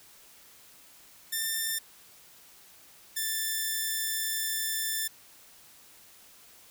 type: tone pair in turn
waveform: 5% pulse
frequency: 1792 / 1769.4 Hz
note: A6 / A6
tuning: +31 / +9 cents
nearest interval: unison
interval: 22 cents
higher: first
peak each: -18 dBFS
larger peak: neither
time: 1.32-1.79 / 3.16-5.08 s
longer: second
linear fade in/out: 10 ms
effects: white hiss -55 dBFS RMS until 6.7 s